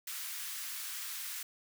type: high-pass noise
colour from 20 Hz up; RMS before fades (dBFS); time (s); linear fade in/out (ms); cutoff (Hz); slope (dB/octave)
white; -41; 0.07-1.43; 5; 1200; 24
effects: none